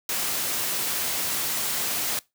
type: noise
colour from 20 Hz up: white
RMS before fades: -27 dBFS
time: 0.09-2.19 s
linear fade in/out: 2 ms
effects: noise-tail reverb RT60 0.2 s tail -21 dB re dry + high-pass 100 Hz 12 dB/octave